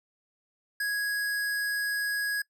square tone, 1661.2 Hz, G#6, in tune, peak -28 dBFS, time 0.8-2.42 s, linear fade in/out 5 ms, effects noise-tail reverb RT60 0.1 s tail -23 dB re dry

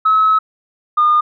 sine tone pair in turn, 1289 / 1216.7 Hz, E6 / D#6, -39 / -39 cents, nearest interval minor second, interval 100 cents, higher first, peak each -8 dBFS, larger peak neither, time 0.05-0.39 / 0.97-1.21 s, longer first, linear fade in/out 10 ms, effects tanh soft clip ceiling -5 dBFS

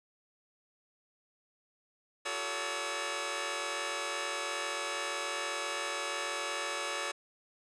10% pulse tone cluster, 354.7 / 393.6 / 444 / 567 / 1286 Hz, F4 / G4 / A4 / C#5 / E6, +27 / +7 / +16 / +39 / -43 cents, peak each -35 / -38 / -33 / -29 / -32 dBFS, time 2.25-7.12 s, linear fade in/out 10 ms, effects resampled to 22050 Hz

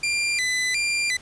sawtooth tone with vibrato, 2187 Hz, C#7, 24 cents flat, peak -18 dBFS, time 0.03-1.17 s, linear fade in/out 5 ms, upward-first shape square, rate 1.4 Hz, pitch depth 150 cents each way, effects pink hiss -48 dBFS RMS until 1.21 s + resampled to 22050 Hz

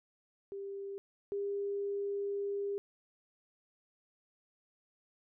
sine tone pair in turn, 396 / 401.8 Hz, G4 / G4, +18 / +43 cents, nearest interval unison, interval 25 cents, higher second, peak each -39 / -33 dBFS, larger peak second, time 0.52-0.98 / 1.32-2.78 s, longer second, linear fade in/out 0 ms, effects none

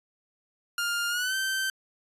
sawtooth tone with pitch glide, 1406 to 1551.1 Hz, F6 to G6, +11 to -19 cents, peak -23 dBFS, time 0.78-1.7 s, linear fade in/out 2 ms, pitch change +170 cents, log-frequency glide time 1.09-1.35 s, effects resampled to 32000 Hz

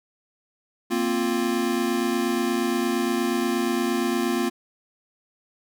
square chord, Bb suspended second, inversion none, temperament equal, 233.1 / 261.6 / 349.2 Hz, Bb3 / C4 / F4, 0 / 0 / 0 cents, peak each -27 / -28 / -26 dBFS, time 0.9-4.5 s, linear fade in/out 20 ms, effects none

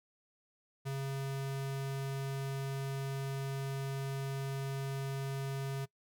square tone, 136.4 Hz, C#3, 28 cents flat, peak -36 dBFS, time 0.85-5.86 s, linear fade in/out 20 ms, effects noise-tail reverb RT60 0.1 s tail -21 dB re dry

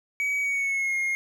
triangle tone with pitch glide, 2268 to 2141 Hz, C#7 to C7, +39 to +39 cents, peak -22 dBFS, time 0.2-1.15 s, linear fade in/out 0 ms, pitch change -100 cents, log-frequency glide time 0.41-0.96 s, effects none

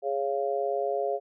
sine chord, Db major, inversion second, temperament just, 415.8 / 554.4 / 693 Hz, Ab4 / Db5 / F5, +2 / 0 / -14 cents, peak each -30 dBFS, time 0.02-1.2 s, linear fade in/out 50 ms, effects none

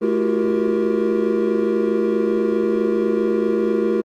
triangle tone cluster, 215.9 / 338.5 / 366.3 / 390.9 / 471.6 Hz, A3 / E4 / F#4 / G4 / A#4, -33 / +46 / -17 / -5 / +20 cents, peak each -21 dBFS, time 0.01-4.02 s, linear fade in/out 20 ms, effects Opus 24 kbps

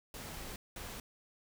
pink noise bursts at uneven times, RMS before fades -45 dBFS, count 2, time 0.14-0.56 / 0.76-1 s, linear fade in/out 2 ms, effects none

